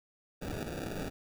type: noise with sample-and-hold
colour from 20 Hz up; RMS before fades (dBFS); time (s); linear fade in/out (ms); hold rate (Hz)
white; -38; 0.41-1.1; 20; 1050
effects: none